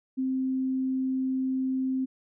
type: tone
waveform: sine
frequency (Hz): 261.6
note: C4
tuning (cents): 0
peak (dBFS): -25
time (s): 0.17-2.06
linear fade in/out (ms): 20
effects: none